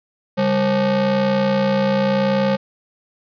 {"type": "ring-modulated tone", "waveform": "square", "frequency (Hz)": 168.8, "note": "E3", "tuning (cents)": 41, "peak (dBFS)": -13, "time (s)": [0.37, 2.57], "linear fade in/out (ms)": 20, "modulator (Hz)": 368, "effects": ["resampled to 11025 Hz", "9-bit"]}